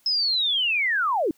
sine linear sweep, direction down, 5210 to 271.4 Hz, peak -20 dBFS, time 0.06-1.31 s, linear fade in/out 2 ms, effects white hiss -62 dBFS RMS until 1.37 s

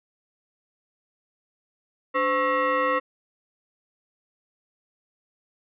sine tone with frequency modulation, 290.8 Hz, D4, 17 cents flat, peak -20 dBFS, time 2.14-3 s, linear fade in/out 20 ms, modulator 805 Hz, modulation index 2, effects none

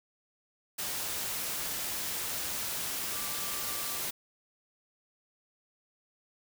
sine tone in noise, 1174.7 Hz, D6, in tune, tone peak -46 dBFS, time 3.12-3.99 s, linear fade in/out 10 ms, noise white, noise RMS -35 dBFS, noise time 0.78-4.11 s, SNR -14 dB, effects none

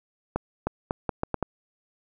accelerating click train, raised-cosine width 1 ms, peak -11 dBFS, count 7, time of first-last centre 0.36-1.427 s, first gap 310 ms, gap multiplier 0.77, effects none

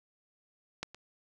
clicks, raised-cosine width 0.2 ms, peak -18 / -30 dBFS, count 2, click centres 0.83 / 0.946 s, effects none

